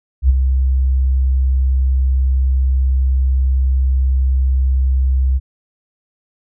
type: tone with ADSR envelope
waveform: sine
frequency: 65.41 Hz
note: C2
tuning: in tune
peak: -5 dBFS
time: 0.22-5.4 s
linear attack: 74 ms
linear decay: 23 ms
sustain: -6 dB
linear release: 36 ms
effects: none